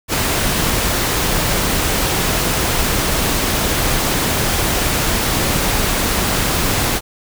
pink noise, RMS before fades -17 dBFS, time 0.08-7.01 s, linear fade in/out 50 ms, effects none

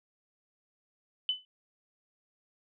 sine tone with exponential decay, 3013 Hz, F#7, 31 cents sharp, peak -23 dBFS, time 1.29-1.45 s, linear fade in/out 1 ms, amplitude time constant 33 ms, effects none

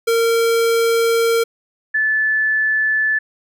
square / sine tone pair in turn, 459.9 / 1740.2 Hz, A#4 / A6, -23 / -20 cents, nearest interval octave + major seventh, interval 2303 cents, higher second, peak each -14 dBFS, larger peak neither, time 0.07-1.44 / 1.94-3.19 s, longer first, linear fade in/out 10 ms, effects none

